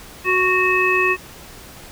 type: harmonic tone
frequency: 369 Hz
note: F#4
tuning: 5 cents flat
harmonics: 1 / 3 / 5 / 7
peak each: -20 / -21 / -21 / -18 dBFS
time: 0.24-1.17 s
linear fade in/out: 50 ms
effects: pink hiss -40 dBFS RMS until 1.91 s